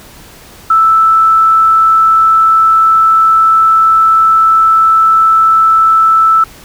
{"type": "tone", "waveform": "sine", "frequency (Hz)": 1318.5, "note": "E6", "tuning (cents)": 0, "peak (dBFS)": -4, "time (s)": [0.7, 6.44], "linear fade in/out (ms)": 5, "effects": ["pink hiss -36 dBFS RMS until 6.64 s"]}